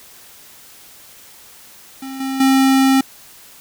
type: tone with level steps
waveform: square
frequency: 267.1 Hz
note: C4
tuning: 36 cents sharp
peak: -28 / -21 / -11 dBFS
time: 2.02-3.01 s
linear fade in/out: 5 ms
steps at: 2.2 / 2.4 s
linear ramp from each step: 5 ms
effects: white hiss -43 dBFS RMS until 3.6 s